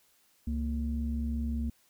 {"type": "tone pair together", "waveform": "sine", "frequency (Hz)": [68.6, 231], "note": ["C#2", "A#3"], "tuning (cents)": [-17, -16], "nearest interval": "octave + major sixth", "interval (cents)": 2101, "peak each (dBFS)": [-30, -33], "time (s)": [0.47, 1.7], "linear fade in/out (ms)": 5, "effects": ["tanh soft clip ceiling -22 dBFS", "white hiss -67 dBFS RMS until 1.89 s"]}